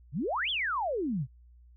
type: exponential two-way sweep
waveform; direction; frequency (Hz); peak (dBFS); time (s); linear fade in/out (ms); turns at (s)
sine; up then down; 116.54 to 3520 to 116.54; -28; 0.12-1.27; 50; 0.5
effects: noise-tail reverb RT60 0.1 s tail -23 dB re dry + added 60 Hz sine -53 dBFS peak until 1.76 s